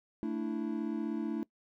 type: chord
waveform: triangle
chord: A suspended fourth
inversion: none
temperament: equal with one note detuned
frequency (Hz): 222.6 / 293.7 / 329.6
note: A3 / D4 / E4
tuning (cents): +20 / 0 / 0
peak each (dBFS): -34 / -35 / -35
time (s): 0.23-1.43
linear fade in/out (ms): 0
effects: noise-tail reverb RT60 0.1 s tail -22 dB re dry